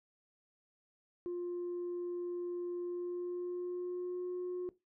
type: tone with pitch glide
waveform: sine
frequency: 352 to 360 Hz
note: F4 to F#4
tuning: +14 to -47 cents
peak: -34 dBFS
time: 1.26-4.69 s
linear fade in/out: 0 ms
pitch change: +39 cents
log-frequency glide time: 2.83-4.26 s
effects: noise-tail reverb RT60 0.2 s tail -18 dB re dry + tanh soft clip ceiling -34 dBFS